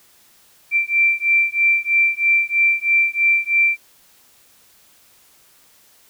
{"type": "beating tone pair", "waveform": "sine", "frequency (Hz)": [2349, 2352.1], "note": ["D7", "D7"], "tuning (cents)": [0, 2], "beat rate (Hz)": 3.1, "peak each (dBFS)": -17, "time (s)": [0.71, 3.78], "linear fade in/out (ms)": 50, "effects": ["white hiss -53 dBFS RMS until 6.09 s"]}